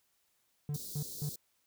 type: tone bursts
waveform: triangle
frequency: 146.83 Hz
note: D3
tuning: in tune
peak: -31 dBFS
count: 3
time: 0.69-1.292 s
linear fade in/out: 2 ms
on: 74 ms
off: 190 ms
type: band-stop noise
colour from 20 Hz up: white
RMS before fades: -44 dBFS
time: 0.74-1.36 s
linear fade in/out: 5 ms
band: 520 to 3900 Hz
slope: 48 dB/octave
effects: white hiss -75 dBFS RMS until 1.66 s